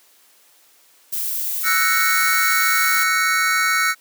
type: noise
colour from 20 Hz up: violet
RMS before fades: -24 dBFS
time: 1.12-3.04 s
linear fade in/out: 10 ms
type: chord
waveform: square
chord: F# dominant seventh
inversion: third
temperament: equal with one note detuned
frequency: 1318.5 / 1485.1 / 1864.7 / 2217 Hz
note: E6 / F#6 / A#6 / C#7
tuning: 0 / +6 / 0 / 0 cents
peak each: -22 / -22 / -25 / -22 dBFS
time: 1.63-3.95 s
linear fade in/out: 50 ms
effects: white hiss -54 dBFS RMS until 4 s + high-pass 300 Hz 12 dB/octave